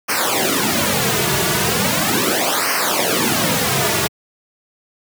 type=noise with flanger; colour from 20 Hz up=pink; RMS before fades=-17 dBFS; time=0.08-4.08 s; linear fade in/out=20 ms; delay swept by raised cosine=0.27 to 3.87 ms; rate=0.38 Hz; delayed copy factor=-0.9; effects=high-pass 150 Hz 12 dB/octave